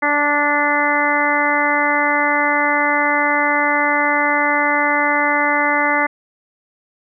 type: harmonic tone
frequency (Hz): 291.9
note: D4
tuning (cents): -10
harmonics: 1 / 2 / 3 / 4 / 5 / 6 / 7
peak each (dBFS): -24 / -23 / -20 / -22 / -23 / -22 / -19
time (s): 0.02-6.07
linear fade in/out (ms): 10
effects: none